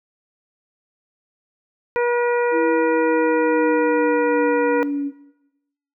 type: harmonic tone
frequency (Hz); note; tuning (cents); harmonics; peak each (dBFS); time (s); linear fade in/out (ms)
481.1; B4; -45; 1 / 2 / 3 / 4 / 5; -18 / -24 / -28 / -30 / -32; 1.96-4.83; 0
type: exponential sweep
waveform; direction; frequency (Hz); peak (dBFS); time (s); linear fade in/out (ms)
sine; down; 331.6 to 282; -20; 2.51-5.12; 50
effects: noise-tail reverb RT60 0.9 s tail -17 dB re dry